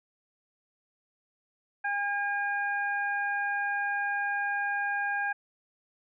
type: harmonic tone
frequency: 810 Hz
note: G#5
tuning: 43 cents flat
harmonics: 1 / 2 / 3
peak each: -32 / -29 / -41 dBFS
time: 1.84-5.33 s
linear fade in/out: 10 ms
effects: none